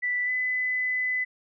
sine tone with pitch glide, 1975.5 to 2008 Hz, B6 to B6, 0 to +28 cents, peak -24 dBFS, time 0.02-1.25 s, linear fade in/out 20 ms, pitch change +28 cents, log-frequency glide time 0.25-0.3 s, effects none

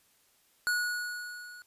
square tone with level ramp, 1459 Hz, F#6, 25 cents flat, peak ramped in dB -26 to -47 dBFS, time 0.67-1.62 s, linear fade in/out 0 ms, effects white hiss -67 dBFS RMS until 1.66 s + resampled to 32000 Hz

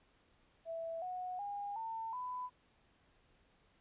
sine tone with pitch steps, 659.3 / 731.5 / 811.7 / 900.6 / 999.3 Hz, E5 / F#5 / G#5 / A5 / B5, 0 / -20 / -40 / +40 / +20 cents, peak -39 dBFS, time 0.65-2.5 s, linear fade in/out 50 ms, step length 370 ms, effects pink hiss -71 dBFS RMS until 3.8 s + resampled to 8000 Hz

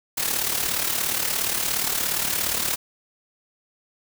white noise with amplitude modulation, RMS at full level -22 dBFS, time 0.17-2.76 s, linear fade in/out 10 ms, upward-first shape sine, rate 37.1 Hz, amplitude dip 60%, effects none

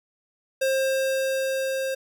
square tone with level ramp, 532 Hz, C5, 29 cents sharp, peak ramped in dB -21 to -26 dBFS, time 0.61-1.95 s, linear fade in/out 10 ms, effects none

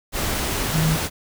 sine tone in noise, 158.3 Hz, D#3, 30 cents sharp, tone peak -17 dBFS, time 0.72-0.99 s, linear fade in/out 50 ms, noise pink, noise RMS -24 dBFS, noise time 0.12-1.1 s, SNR +4 dB, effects none

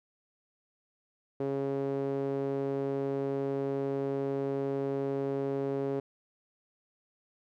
sawtooth tone with band-pass filter, 137.6 Hz, C#3, 12 cents flat, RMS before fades -32 dBFS, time 1.4-6 s, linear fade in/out 5 ms, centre 410 Hz, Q 2.6, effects none

